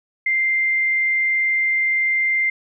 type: tone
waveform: sine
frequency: 2093 Hz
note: C7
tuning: in tune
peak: -16 dBFS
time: 0.26-2.5 s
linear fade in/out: 5 ms
effects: none